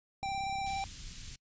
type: click train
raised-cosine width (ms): 5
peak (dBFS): -37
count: 19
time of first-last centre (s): 0.23-0.764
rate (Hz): 33.7
type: tone with vibrato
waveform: square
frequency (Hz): 784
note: G5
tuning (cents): 0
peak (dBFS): -34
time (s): 0.23-0.84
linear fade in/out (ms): 0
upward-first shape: triangle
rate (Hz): 17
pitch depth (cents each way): 22
type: band-stop noise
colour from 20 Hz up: pink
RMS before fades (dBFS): -45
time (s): 0.66-1.36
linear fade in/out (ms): 5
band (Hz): 130 to 3400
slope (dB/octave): 12
effects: noise-tail reverb RT60 0.1 s tail -26 dB re dry + resampled to 16000 Hz